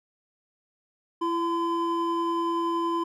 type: tone pair together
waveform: triangle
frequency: 336.5 / 1020.1 Hz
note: E4 / C6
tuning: +36 / -44 cents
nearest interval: octave + perfect fifth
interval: 1920 cents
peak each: -25 dBFS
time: 1.21-3.04 s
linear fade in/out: 10 ms
effects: none